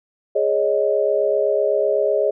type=chord; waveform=sine; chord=Ab suspended fourth; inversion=none; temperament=equal; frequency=415.3 / 554.4 / 622.3 Hz; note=Ab4 / Db5 / Eb5; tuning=0 / 0 / 0 cents; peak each=-20 dBFS; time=0.35-2.31 s; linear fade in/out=10 ms; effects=none